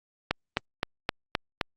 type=click train; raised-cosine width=0.3 ms; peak=-8 dBFS; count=6; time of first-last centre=0.31-1.612 s; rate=3.84 Hz; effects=Opus 48 kbps